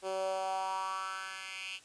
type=tone with high-pass filter sweep; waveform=10% pulse; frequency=190 Hz; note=F#3; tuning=46 cents sharp; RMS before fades=-37 dBFS; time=0.02-1.8 s; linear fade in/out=50 ms; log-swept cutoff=440 to 2800 Hz; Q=4.4; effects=white hiss -59 dBFS RMS until 1.84 s + resampled to 22050 Hz